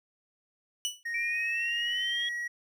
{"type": "tone with exponential decay", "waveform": "25% pulse", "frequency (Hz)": 2960, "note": "F#7", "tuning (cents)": 0, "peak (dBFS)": -22, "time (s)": [0.85, 1.03], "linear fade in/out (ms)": 0, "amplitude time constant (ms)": 39}
{"type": "tone with pitch glide", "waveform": "triangle", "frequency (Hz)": [1864.7, 1912.7], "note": ["A#6", "A#6"], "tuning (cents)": [0, 44], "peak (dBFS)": -30, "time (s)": [1.05, 2.48], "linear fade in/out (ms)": 10, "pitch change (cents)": 44, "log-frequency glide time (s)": [1.46, 2.25]}
{"type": "exponential sweep", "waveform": "sine", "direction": "up", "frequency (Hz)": [2324, 3322], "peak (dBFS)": -30, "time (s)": [1.14, 2.29], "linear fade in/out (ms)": 5}
{"effects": []}